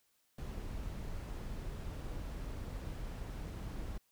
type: noise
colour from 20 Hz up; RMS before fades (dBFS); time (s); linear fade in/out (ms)
brown; -42; 0.38-3.98; 5
effects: white hiss -75 dBFS RMS until 4.11 s